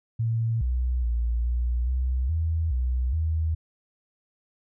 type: tone with pitch steps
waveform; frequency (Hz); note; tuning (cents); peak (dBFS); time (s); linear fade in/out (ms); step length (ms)
sine; 114 / 62.1 / 58.4 / 60.2 / 63.7 / 81.2 / 62.7 / 79.9; A#2 / B1 / A#1 / B1 / C2 / E2 / B1 / D#2; -38 / +10 / +4 / -44 / -46 / -26 / +27 / +47; -22; 0.19-3.55; 10; 420
effects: none